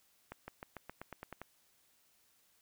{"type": "accelerating click train", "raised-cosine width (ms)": 0.5, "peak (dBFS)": -29, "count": 10, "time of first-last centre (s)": [0.32, 1.416], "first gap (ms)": 160, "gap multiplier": 0.93, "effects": ["white hiss -71 dBFS RMS until 2.61 s"]}